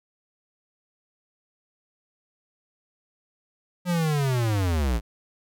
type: linear sweep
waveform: square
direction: down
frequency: 181 to 51.91 Hz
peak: -22 dBFS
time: 3.85-5.01 s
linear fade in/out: 50 ms
effects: none